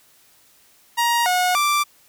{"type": "tone with pitch steps", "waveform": "sawtooth", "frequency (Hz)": [943, 726, 1175], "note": ["A#5", "F#5", "D6"], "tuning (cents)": [20, -33, 1], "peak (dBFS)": -13, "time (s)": [0.97, 1.84], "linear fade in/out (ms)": 20, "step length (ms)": 290, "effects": ["white hiss -55 dBFS RMS until 2.08 s"]}